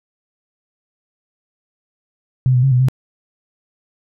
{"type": "tone with pitch steps", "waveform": "sine", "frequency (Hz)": [128.7, 124.7, 135.2, 124.9, 130.5], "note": ["C3", "B2", "C#3", "B2", "C3"], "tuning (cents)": [-28, 17, -43, 20, -4], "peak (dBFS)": -10, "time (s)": [2.46, 2.885], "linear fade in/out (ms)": 0, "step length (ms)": 85, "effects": []}